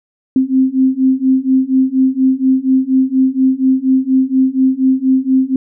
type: beating tone pair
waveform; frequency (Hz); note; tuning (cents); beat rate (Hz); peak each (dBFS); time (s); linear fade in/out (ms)
sine; 260 / 264.2; C4 / C4; -11 / +17; 4.2; -13 / -12; 0.36-5.56; 2
effects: none